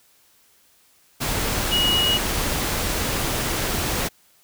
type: tone in noise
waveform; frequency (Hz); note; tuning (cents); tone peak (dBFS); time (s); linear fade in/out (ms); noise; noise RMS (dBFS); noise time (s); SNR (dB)
sine; 2900; F#7; -35; -18; 1.71-2.18; 20; pink; -24; 1.2-4.09; +3
effects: white hiss -58 dBFS RMS until 4.43 s